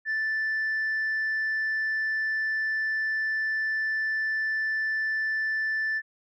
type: tone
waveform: sine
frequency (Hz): 1760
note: A6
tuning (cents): 0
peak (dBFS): -23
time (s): 0.05-6.02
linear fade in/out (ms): 50
effects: tanh soft clip ceiling -23 dBFS